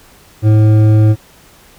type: tone with hard clipping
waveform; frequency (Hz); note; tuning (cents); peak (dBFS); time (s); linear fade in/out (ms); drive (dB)
triangle; 107.9; A2; -33; -7; 0.42-1.16; 50; 13
effects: pink hiss -44 dBFS RMS until 1.78 s